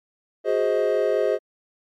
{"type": "chord", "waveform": "triangle", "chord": "Ab dominant seventh", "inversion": "third", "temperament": "equal with one note detuned", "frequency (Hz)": [370, 415.3, 523.3, 630.2], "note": ["Gb4", "Ab4", "C5", "Eb5"], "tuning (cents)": [0, 0, 0, 22], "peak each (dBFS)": [-25, -21, -22, -22], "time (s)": [0.44, 1.39], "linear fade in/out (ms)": 50, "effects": ["MP3 96 kbps"]}